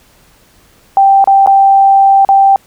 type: tone with dropouts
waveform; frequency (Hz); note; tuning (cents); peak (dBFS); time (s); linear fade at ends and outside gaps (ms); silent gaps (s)
sine; 784; G5; 0; -3; 0.97-2.56; 1; 1.242-1.274 / 1.462-1.473 / 2.249-2.289
effects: pink hiss -47 dBFS RMS until 2.66 s